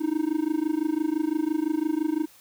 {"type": "tone with amplitude modulation", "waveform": "triangle", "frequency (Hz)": 311.1, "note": "D#4", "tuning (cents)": 0, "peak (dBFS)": -17, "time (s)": [0, 2.26], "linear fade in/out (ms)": 20, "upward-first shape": "sine", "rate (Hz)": 25.9, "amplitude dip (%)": 95, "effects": ["white hiss -54 dBFS RMS until 2.4 s"]}